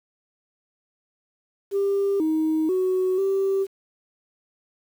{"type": "tone with pitch steps", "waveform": "sine", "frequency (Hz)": [397.1, 315, 371.6, 388.9], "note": ["G4", "D#4", "F#4", "G4"], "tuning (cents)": [22, 21, 7, -14], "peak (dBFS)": -18, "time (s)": [1.71, 3.67], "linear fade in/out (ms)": 50, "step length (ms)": 490, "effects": ["tanh soft clip ceiling -16 dBFS", "8-bit"]}